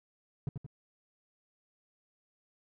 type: tone with echo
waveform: triangle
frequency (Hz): 138.59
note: C#3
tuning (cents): 0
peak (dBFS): -28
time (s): 0.47-0.49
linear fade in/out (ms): 2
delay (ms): 87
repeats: 2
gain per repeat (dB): -5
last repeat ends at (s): 0.664
effects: none